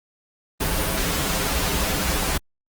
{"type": "noise with comb filter", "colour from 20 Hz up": "pink", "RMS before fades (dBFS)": -23, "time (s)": [0.6, 2.38], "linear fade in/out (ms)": 10, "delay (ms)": 8.5, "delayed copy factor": -0.95, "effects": ["Opus 32 kbps"]}